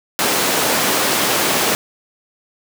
pink high-pass noise, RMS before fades -17 dBFS, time 0.19-1.75 s, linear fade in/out 0 ms, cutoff 280 Hz, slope 12 dB/octave, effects none

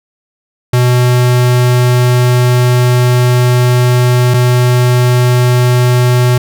square tone pair in turn, 123.9 / 123.9 Hz, B2 / B2, +6 / +6 cents, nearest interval unison, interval 0 cents, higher neither, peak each -7 dBFS, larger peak neither, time 0.73-4.34 / 4.34-6.38 s, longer first, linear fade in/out 5 ms, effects none

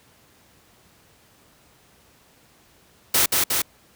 white noise with echo, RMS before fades -18 dBFS, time 3.14-3.26 s, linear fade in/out 5 ms, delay 180 ms, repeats 2, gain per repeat -2 dB, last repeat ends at 3.62 s, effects pink hiss -56 dBFS RMS until 3.95 s + high-pass 60 Hz 12 dB/octave

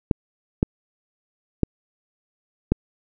clicks, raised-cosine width 3 ms, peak -4 dBFS, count 4, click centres 0.112 / 0.629 / 1.633 / 2.72 s, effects none

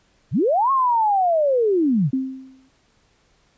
sine linear two-way sweep, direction up then down, 82.6 to 1100 to 117.1 Hz, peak -15 dBFS, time 0.31-2.11 s, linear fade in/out 50 ms, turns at 0.71 s
sine tone with exponential decay, 263.3 Hz, C4, 11 cents sharp, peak -16 dBFS, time 2.13-2.69 s, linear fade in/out 5 ms, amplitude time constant 120 ms
effects pink hiss -61 dBFS RMS until 3.57 s + resampled to 16000 Hz

